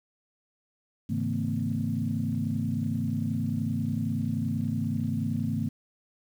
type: tone cluster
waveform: sine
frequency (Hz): 105 / 138.3 / 160.8 / 224.5 / 255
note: G#2 / C#3 / E3 / A3 / C4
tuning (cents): +19 / -4 / -43 / +35 / -44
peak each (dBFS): -32 / -34 / -33 / -30 / -34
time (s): 1.09-5.69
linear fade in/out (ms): 10
effects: tanh soft clip ceiling -15 dBFS + 9-bit